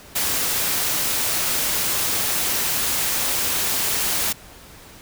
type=noise; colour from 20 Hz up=white; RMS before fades=-22 dBFS; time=0.15-4.33 s; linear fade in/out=10 ms; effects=pink hiss -44 dBFS RMS until 5.01 s